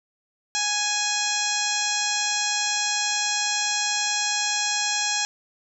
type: harmonic tone with a mistuned harmonic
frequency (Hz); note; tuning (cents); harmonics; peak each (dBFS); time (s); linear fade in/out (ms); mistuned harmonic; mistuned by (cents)
830.6; G#5; 0; 1 / 2 / 3 / 4 / 5 / 6 / 7 / 8 / 9; -31 / -31 / -31 / -31 / -31 / -31 / -31 / -31 / -31; 0.55-5.25; 0; 6; +83
effects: none